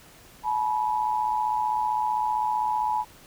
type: tone pair together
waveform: sine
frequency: 858 / 973.5 Hz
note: A5 / B5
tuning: -44 / -25 cents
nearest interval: major second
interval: 219 cents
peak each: -25 / -26 dBFS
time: 0.43-3.05 s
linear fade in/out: 50 ms
effects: pink hiss -51 dBFS RMS until 3.26 s